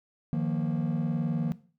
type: chord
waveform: triangle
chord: Eb suspended second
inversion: none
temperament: just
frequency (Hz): 155.56 / 175.01 / 233.3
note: Eb3 / F3 / Bb3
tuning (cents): 0 / +4 / +2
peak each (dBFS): -26 / -28 / -28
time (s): 0.33-1.52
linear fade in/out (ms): 0
effects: noise-tail reverb RT60 0.4 s tail -18 dB re dry + tanh soft clip ceiling -20 dBFS